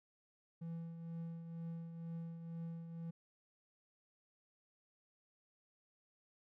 triangle tone with tremolo, 166.4 Hz, E3, 17 cents sharp, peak -39 dBFS, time 0.61-3.11 s, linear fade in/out 10 ms, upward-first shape triangle, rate 2.1 Hz, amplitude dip 55%, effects none

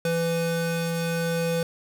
square tone pair together, 167.19 / 501 Hz, E3 / B4, +25 / +25 cents, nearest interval octave + perfect fifth, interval 1900 cents, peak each -27 dBFS, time 0.05-1.63 s, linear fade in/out 2 ms, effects none

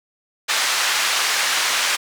pink band-pass noise, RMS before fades -20 dBFS, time 0.48-1.97 s, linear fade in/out 20 ms, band 1300 to 7400 Hz, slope 12 dB/octave, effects none

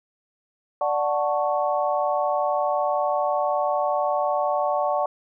sine chord, D major seventh, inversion none, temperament equal, 587.3 / 740 / 880 / 1108.7 Hz, D5 / F#5 / A5 / C#6, 0 / 0 / 0 / 0 cents, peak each -24 / -25 / -28 / -28 dBFS, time 0.81-5.06 s, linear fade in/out 2 ms, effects none

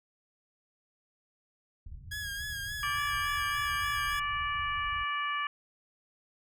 white low-pass noise, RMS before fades -45 dBFS, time 1.86-5.04 s, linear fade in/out 5 ms, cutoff 100 Hz, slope 24 dB/octave
sawtooth tone with vibrato, 1654 Hz, G#6, 8 cents flat, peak -32 dBFS, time 2.11-4.2 s, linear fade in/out 10 ms, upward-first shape sine, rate 3.5 Hz, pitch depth 45 cents each way
harmonic tone, 582 Hz, D5, 16 cents flat, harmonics 2 / 3 / 4 / 5, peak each -32 / -36 / -38 / -40 dBFS, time 2.83-5.47 s, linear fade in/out 2 ms
effects none

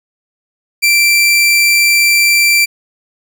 sawtooth tone, 2349 Hz, D7, in tune, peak -4 dBFS, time 0.82-2.66 s, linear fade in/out 20 ms, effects none

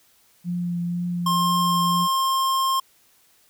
sine tone with vibrato, 174.61 Hz, F3, in tune, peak -23 dBFS, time 0.44-2.08 s, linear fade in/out 50 ms, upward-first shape triangle, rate 2 Hz, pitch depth 18 cents each way
square tone, 1063 Hz, C6, 27 cents sharp, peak -20 dBFS, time 1.26-2.8 s, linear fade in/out 5 ms
effects white hiss -59 dBFS RMS until 3.49 s

